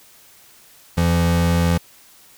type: tone pair together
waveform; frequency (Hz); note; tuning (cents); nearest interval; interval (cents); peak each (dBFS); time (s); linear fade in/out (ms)
square; 85.34 / 170; F2 / F3; -39 / -46; octave; 1193; -19 / -18; 0.97-1.78; 10
effects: white hiss -49 dBFS RMS until 2.37 s